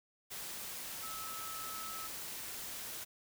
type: tone in noise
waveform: sine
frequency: 1300 Hz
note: E6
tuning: 24 cents flat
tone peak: -45 dBFS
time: 1.02-2.08 s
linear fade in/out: 20 ms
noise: white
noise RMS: -44 dBFS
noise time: 0.3-3.05 s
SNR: -4 dB
effects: none